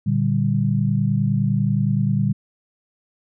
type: chord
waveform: sine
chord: G minor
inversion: first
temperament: equal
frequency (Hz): 116.54 / 146.83 / 196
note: Bb2 / D3 / G3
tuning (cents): 0 / 0 / 0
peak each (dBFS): -21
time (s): 0.06-2.33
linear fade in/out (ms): 10
effects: none